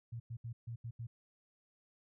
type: tone bursts at uneven times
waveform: sine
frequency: 116.54 Hz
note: A#2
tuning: in tune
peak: -40 dBFS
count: 6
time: 0.12-0.2 / 0.3-0.37 / 0.44-0.53 / 0.67-0.76 / 0.84-0.91 / 0.99-1.07 s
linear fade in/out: 10 ms
effects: none